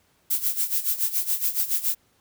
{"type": "noise with tremolo", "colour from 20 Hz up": "violet", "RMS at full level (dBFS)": -22, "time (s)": [0.3, 1.95], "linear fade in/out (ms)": 10, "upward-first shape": "sine", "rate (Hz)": 7.1, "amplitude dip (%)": 80, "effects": ["pink hiss -64 dBFS RMS until 2.2 s", "high-pass 60 Hz 12 dB/octave"]}